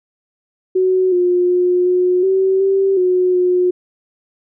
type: tone with pitch steps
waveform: sine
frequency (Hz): 372.3 / 356.9 / 359 / 362.3 / 381.6 / 388.5 / 364.8 / 361.1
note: F#4 / F4 / F4 / F#4 / G4 / G4 / F#4 / F#4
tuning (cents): +11 / +38 / +48 / -36 / -47 / -16 / -24 / -42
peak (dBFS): -11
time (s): 0.75-3.71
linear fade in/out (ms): 10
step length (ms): 370
effects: none